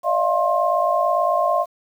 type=tone cluster; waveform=sine; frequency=587 / 636 / 694 / 1063 Hz; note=D5 / D#5 / F5 / C6; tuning=-1 / +38 / -11 / +27 cents; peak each=-24 / -23 / -20 / -21 dBFS; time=0.03-1.66 s; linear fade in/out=50 ms; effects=8-bit